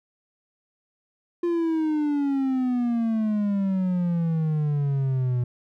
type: exponential sweep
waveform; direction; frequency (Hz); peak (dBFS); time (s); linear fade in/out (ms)
triangle; down; 349.2 to 121.5; -19; 1.43-5.44; 5
effects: none